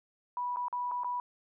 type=tone with dropouts; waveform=sine; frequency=981 Hz; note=B5; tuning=12 cents flat; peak=-31 dBFS; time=0.37-1.2 s; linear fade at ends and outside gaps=1 ms; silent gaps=0.561-0.569 / 0.683-0.727 / 0.913-0.917 / 1.035-1.045 s; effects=none